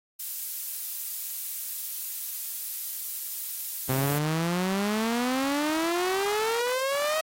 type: noise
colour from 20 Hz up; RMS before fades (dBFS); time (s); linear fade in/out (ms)
violet; -32; 0.19-4.19; 10
type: exponential sweep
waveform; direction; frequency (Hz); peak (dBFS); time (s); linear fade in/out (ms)
sawtooth; up; 128.7 to 639; -21; 3.89-7.21; 5
effects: AAC 48 kbps